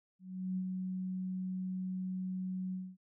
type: tone with ADSR envelope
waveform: sine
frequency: 185.7 Hz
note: F#3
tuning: 7 cents sharp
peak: -32 dBFS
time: 0.19-2.97 s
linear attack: 380 ms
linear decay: 67 ms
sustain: -3 dB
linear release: 240 ms
effects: none